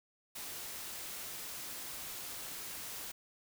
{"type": "noise", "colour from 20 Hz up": "white", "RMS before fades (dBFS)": -44, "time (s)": [0.35, 3.12], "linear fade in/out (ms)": 10, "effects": []}